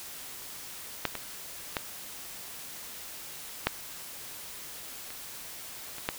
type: clicks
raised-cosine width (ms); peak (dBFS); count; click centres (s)
0.3; -10 / -18 / -12 / -7 / -28 / -25 / -11; 7; 1.053 / 1.153 / 1.768 / 3.67 / 5.105 / 5.983 / 6.089
effects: white hiss -43 dBFS RMS until 6.18 s